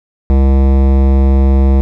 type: tone with hard clipping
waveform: sine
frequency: 67.2 Hz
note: C2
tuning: 47 cents sharp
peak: -8 dBFS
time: 0.3-1.81 s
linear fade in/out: 0 ms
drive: 17 dB
effects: none

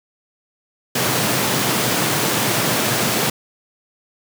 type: high-pass noise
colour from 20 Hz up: pink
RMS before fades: -19 dBFS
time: 0.95-3.3 s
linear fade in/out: 5 ms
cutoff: 110 Hz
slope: 48 dB/octave
effects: none

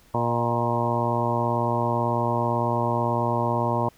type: harmonic tone with a mistuned harmonic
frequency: 118.1 Hz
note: A#2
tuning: 23 cents sharp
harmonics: 1 / 2 / 3 / 4 / 5 / 6 / 7 / 8 / 9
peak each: -27 / -30 / -31 / -33 / -29 / -33 / -32 / -27 / -32 dBFS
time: 0.14-3.89 s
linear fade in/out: 5 ms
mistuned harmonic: 5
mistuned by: +26 cents
effects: pink hiss -57 dBFS RMS until 3.97 s

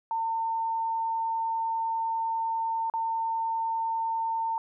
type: tone with dropouts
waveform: sine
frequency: 905 Hz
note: A5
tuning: 48 cents sharp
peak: -26 dBFS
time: 0.11-4.58 s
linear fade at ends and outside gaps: 1 ms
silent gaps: 2.899-2.938 s
effects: none

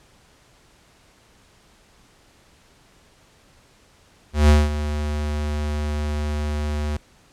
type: tone with ADSR envelope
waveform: square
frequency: 74.6 Hz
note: D2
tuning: 28 cents sharp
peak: -10 dBFS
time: 4.33-6.97 s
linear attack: 160 ms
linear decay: 200 ms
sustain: -13 dB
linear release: 4 ms
effects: pink hiss -55 dBFS RMS until 7.32 s + low-pass 9000 Hz 12 dB/octave

